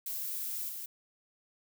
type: noise with level steps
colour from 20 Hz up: violet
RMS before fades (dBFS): -37 / -41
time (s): 0.06-0.86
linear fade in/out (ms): 5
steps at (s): 0.69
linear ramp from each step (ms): 5
effects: none